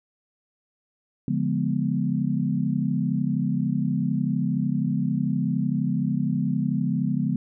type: chord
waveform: sine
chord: D diminished seventh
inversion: none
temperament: equal with one note detuned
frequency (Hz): 143.56 / 174.61 / 207.7 / 246.9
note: D3 / F3 / Ab3 / Cb4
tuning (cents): -39 / 0 / 0 / 0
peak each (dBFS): -27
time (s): 1.28-7.36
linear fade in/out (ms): 2
effects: none